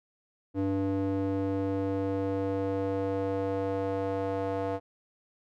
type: tone with band-pass filter sweep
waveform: square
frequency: 97.2 Hz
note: G2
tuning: 14 cents flat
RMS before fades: -30 dBFS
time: 0.54-4.8 s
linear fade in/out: 50 ms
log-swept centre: 340 to 600 Hz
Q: 2.1
effects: none